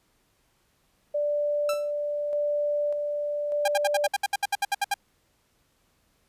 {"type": "tone with tremolo", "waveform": "sine", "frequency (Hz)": 587.3, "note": "D5", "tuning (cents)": 0, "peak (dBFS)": -23, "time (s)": [1.14, 4.08], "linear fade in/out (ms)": 10, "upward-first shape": "square", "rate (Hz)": 0.84, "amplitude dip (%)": 30}
{"type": "tone with exponential decay", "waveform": "sawtooth", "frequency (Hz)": 1328, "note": "E6", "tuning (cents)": 12, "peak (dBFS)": -23, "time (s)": [1.69, 1.91], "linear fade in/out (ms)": 2, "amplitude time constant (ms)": 47}
{"type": "tone bursts", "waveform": "sawtooth", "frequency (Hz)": 804, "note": "G5", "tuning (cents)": 44, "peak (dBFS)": -18, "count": 14, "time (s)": [3.65, 4.941], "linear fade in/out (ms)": 5, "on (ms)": 30, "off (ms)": 67}
{"effects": ["pink hiss -68 dBFS RMS until 6.28 s", "resampled to 32000 Hz"]}